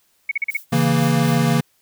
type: tone bursts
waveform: sine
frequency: 2217 Hz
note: C#7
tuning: in tune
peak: -17 dBFS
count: 5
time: 0.29-0.57 s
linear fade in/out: 5 ms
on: 24 ms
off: 40 ms
type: noise with tremolo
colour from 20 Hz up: violet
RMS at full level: -36 dBFS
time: 0.49-1.53 s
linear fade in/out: 20 ms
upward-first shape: sine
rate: 4 Hz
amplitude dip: 100%
type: chord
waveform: square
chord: A# diminished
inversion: first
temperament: equal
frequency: 138.59 / 164.81 / 233.1 Hz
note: C#3 / E3 / A#3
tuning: 0 / 0 / 0 cents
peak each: -20 dBFS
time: 0.72-1.61 s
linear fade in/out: 10 ms
effects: white hiss -62 dBFS RMS until 1.81 s